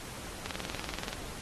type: click train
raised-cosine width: 0.2 ms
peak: -17 dBFS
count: 15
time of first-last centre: 0.46-1.13 s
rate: 20.9 Hz
effects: pink hiss -44 dBFS RMS until 1.41 s + AAC 32 kbps